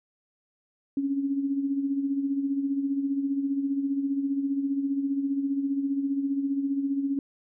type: tone with tremolo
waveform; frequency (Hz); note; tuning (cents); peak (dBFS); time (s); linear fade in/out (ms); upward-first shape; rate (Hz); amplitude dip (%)
sine; 277.2; C#4; 0; -22; 0.97-7.19; 2; sine; 15; 55
effects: none